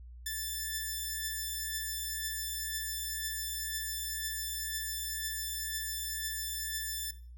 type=beating tone pair; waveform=5% pulse; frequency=1760 / 1762 Hz; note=A6 / A6; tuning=0 / +2 cents; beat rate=2 Hz; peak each=-25 / -31 dBFS; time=0.26-7.11 s; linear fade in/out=5 ms; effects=noise-tail reverb RT60 0.4 s tail -17 dB re dry + added 60 Hz sine -46 dBFS peak until 7.37 s